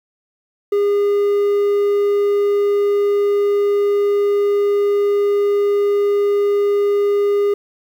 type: tone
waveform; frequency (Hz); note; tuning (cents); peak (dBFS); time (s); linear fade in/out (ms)
triangle; 407; G#4; -35; -11; 0.72-7.54; 5
effects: 8-bit